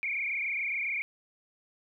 sine tone with frequency modulation, 2273 Hz, C#7, 43 cents sharp, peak -29 dBFS, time 0.03-1.02 s, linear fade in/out 0 ms, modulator 27.2 Hz, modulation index 5, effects none

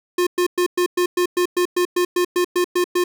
square tone bursts, 356.2 Hz, F4, 34 cents sharp, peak -16 dBFS, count 15, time 0.18-3.04 s, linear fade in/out 5 ms, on 88 ms, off 110 ms, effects none

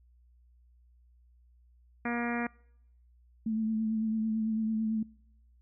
harmonic tone, 237.8 Hz, A#3, 35 cents sharp, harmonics 1 / 2 / 3 / 4 / 5 / 6 / 7 / 8 / 9 / 10, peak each -32 / -40 / -39 / -43 / -43 / -41 / -41 / -41 / -44 / -44 dBFS, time 2.05-2.47 s, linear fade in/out 5 ms
sine tone with vibrato, 220 Hz, A3, in tune, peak -28 dBFS, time 3.46-5.03 s, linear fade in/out 5 ms, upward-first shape triangle, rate 9 Hz, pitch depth 36 cents each way
effects noise-tail reverb RT60 0.8 s tail -26 dB re dry + added 60 Hz sine -59 dBFS peak until 5.61 s

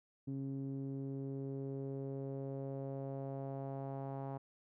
sawtooth tone with low-pass filter sweep, 136.2 Hz, C#3, 30 cents flat, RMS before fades -42 dBFS, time 0.27-4.38 s, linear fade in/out 10 ms, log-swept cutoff 280 to 840 Hz, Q 2.6, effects none

